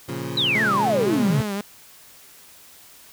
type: chord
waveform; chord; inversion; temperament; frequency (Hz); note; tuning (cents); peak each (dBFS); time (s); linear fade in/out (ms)
20% pulse; Bb minor; none; equal; 116.54 / 138.59 / 174.61; Bb2 / Db3 / F3; 0 / 0 / 0; -28 / -26 / -29; 0.08-1.43; 10
type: exponential sweep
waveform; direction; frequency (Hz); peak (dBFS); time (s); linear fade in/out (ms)
sine; down; 4071 to 123.47; -18; 0.37-1.41; 5
type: tone with vibrato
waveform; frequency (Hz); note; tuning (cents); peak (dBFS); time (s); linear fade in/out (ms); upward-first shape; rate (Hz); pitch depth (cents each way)
sawtooth; 207.7; G#3; 0; -21; 0.55-1.61; 0; triangle; 3.8; 110
effects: white hiss -48 dBFS RMS until 3.12 s